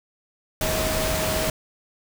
sine tone in noise, 633 Hz, D#5, 30 cents sharp, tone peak -27 dBFS, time 0.61-1.5 s, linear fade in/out 2 ms, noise pink, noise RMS -25 dBFS, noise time 0.61-1.5 s, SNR -5 dB, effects none

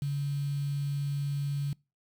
sine tone with quantisation, 142 Hz, C#3, 42 cents sharp, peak -28 dBFS, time 0.02-1.73 s, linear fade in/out 2 ms, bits 8, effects noise-tail reverb RT60 0.3 s tail -26 dB re dry

